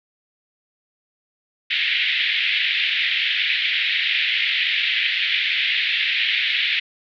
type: band-pass noise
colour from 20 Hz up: pink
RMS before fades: -21 dBFS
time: 1.7-6.8 s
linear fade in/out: 10 ms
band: 1900 to 3700 Hz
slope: 48 dB/octave
effects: none